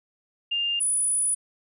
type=tone pair in turn; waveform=sine; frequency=2804 / 9872 Hz; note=F7 / D#9; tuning=+6 / -15 cents; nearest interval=octave + minor seventh; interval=2179 cents; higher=second; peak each=-23 / -21 dBFS; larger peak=second; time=0.51-0.8 / 0.8-1.35 s; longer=second; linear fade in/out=10 ms; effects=none